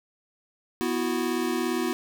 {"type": "chord", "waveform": "square", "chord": "B suspended fourth", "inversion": "none", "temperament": "equal with one note detuned", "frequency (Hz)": [246.9, 329.6, 367], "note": ["B3", "E4", "F#4"], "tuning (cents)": [0, 0, -14], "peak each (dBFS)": -30, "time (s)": [0.81, 1.93], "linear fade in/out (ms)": 0, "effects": []}